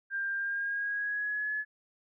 sine tone with pitch glide, 1593 to 1707.3 Hz, G6 to G#6, +27 to +47 cents, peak -30 dBFS, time 0.1-1.65 s, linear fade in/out 50 ms, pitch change +120 cents, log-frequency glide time 0.36-1.54 s, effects none

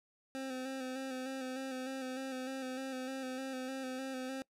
25% pulse tone with vibrato, 261.6 Hz, C4, in tune, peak -35 dBFS, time 0.35-4.42 s, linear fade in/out 0 ms, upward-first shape square, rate 3.3 Hz, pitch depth 29 cents each way, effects noise-tail reverb RT60 0.1 s tail -23 dB re dry + low-pass 11000 Hz 12 dB/octave

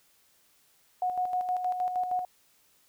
sine tone with tremolo, 730 Hz, F#5, 24 cents flat, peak -25 dBFS, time 1.02-2.25 s, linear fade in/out 2 ms, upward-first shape square, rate 6.4 Hz, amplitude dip 50%, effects white hiss -65 dBFS RMS until 2.88 s

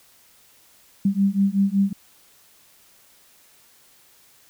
sine beating tone pair, 194.7 / 200 Hz, G3 / G3, -12 / +35 cents, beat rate 5.3 Hz, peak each -20 dBFS, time 1.05-1.93 s, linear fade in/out 5 ms, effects white hiss -55 dBFS RMS until 4.49 s

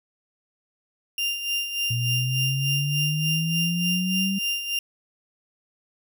35% pulse tone with tremolo, 2794 Hz, F7, in tune, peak -21 dBFS, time 1.18-4.79 s, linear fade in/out 2 ms, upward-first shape sine, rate 3.4 Hz, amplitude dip 60%
sine exponential sweep, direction up, 118.7 to 196 Hz, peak -23 dBFS, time 1.9-4.39 s, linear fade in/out 10 ms
effects none

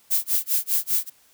violet noise with tremolo, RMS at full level -20 dBFS, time 0.1-1.1 s, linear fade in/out 20 ms, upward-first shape sine, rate 5 Hz, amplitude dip 100%, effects white hiss -58 dBFS RMS until 1.33 s

